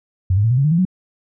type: tone with pitch steps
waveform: sine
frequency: 93 / 102.6 / 113.18 / 124.86 / 137.74 / 151.95 / 167.63 / 184.93 Hz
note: F#2 / G#2 / A2 / B2 / C#3 / D#3 / E3 / F#3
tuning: +9 / -21 / +49 / +19 / -11 / -41 / +29 / -1 cents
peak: -12 dBFS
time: 0.3-0.852 s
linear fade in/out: 5 ms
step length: 69 ms
effects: none